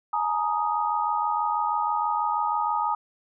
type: chord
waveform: sine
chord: Ab suspended second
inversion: none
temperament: equal with one note detuned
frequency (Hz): 846.1 / 932.3 / 1244.5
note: Ab5 / Bb5 / Eb6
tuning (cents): +32 / 0 / 0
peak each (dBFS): -27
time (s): 0.13-2.95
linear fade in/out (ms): 5
effects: none